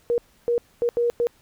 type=tone bursts at uneven times; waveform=sine; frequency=475.2 Hz; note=A#4; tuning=33 cents sharp; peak=-18 dBFS; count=5; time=0.1-0.18 / 0.48-0.58 / 0.82-0.89 / 0.97-1.1 / 1.2-1.27 s; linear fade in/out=0 ms; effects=pink hiss -59 dBFS RMS until 1.41 s